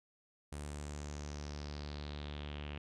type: tone with low-pass filter sweep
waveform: sawtooth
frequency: 73.42 Hz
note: D2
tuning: in tune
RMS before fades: -44 dBFS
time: 0.52-2.78 s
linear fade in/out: 5 ms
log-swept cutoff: 9300 to 2800 Hz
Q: 4
effects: none